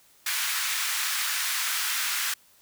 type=high-pass noise; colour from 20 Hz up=pink; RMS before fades=-28 dBFS; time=0.26-2.34 s; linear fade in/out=5 ms; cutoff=1300 Hz; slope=24 dB/octave; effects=white hiss -59 dBFS RMS until 2.61 s